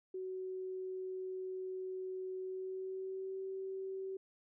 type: tone with pitch glide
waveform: sine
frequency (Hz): 373.8 to 382.8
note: F#4 to G4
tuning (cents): +18 to -41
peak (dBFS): -39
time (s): 0.14-4.17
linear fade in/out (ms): 5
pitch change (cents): +41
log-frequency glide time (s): 2.39-3.41
effects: none